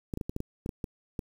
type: clicks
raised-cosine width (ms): 3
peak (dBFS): -20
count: 10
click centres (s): 0.138 / 0.174 / 0.212 / 0.295 / 0.364 / 0.404 / 0.661 / 0.692 / 0.842 / 1.192
effects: 8-bit